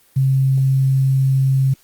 sine tone with quantisation, 133.9 Hz, C3, 40 cents sharp, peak -12 dBFS, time 0.16-1.74 s, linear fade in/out 10 ms, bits 7, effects white hiss -54 dBFS RMS until 1.83 s + Opus 24 kbps

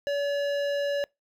sine tone with hard clipping, 570 Hz, C#5, 48 cents sharp, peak -27 dBFS, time 0.07-1.04 s, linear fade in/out 0 ms, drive 14 dB, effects noise-tail reverb RT60 0.2 s tail -26 dB re dry

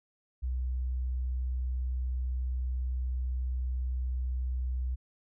sine tone, 63 Hz, B1, 35 cents sharp, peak -29 dBFS, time 0.42-4.96 s, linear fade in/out 20 ms, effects none

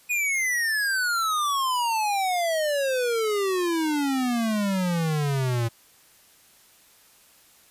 square exponential sweep, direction down, 2490 to 113.6 Hz, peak -23 dBFS, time 0.09-5.69 s, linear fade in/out 20 ms, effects white hiss -56 dBFS RMS until 7.7 s + resampled to 32000 Hz

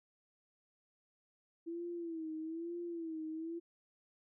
sine tone with vibrato, 330 Hz, E4, 2 cents sharp, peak -39 dBFS, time 1.66-3.6 s, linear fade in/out 20 ms, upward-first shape sine, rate 1.1 Hz, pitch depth 84 cents each way, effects none

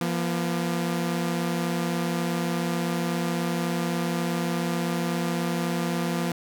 sawtooth tone pair together, 171.5 / 239 Hz, F3 / A#3, -31 / +43 cents, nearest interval tritone, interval 574 cents, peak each -22 / -26 dBFS, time 0.01-6.32 s, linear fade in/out 2 ms, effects none

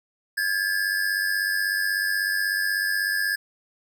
square tone pair together, 1620 / 1716.3 Hz, G#6 / A6, -43 / -44 cents, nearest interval minor second, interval 99 cents, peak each -26 dBFS, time 0.37-3.36 s, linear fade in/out 10 ms, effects none

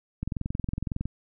click train, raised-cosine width 5 ms, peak -17 dBFS, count 19, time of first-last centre 0.23-1.056 s, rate 21.8 Hz, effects none

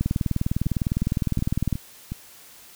two click trains, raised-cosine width 5 ms, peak -17 / -10 dBFS, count 5 / 35, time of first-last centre 0.66-2.12 / 0.01-1.727 s, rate 2.74 / 19.8 Hz, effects white hiss -48 dBFS RMS until 2.75 s

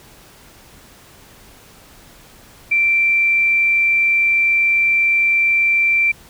sine tone, 2349 Hz, D7, in tune, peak -12 dBFS, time 2.71-6.12 s, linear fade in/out 10 ms, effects pink hiss -45 dBFS RMS until 6.29 s

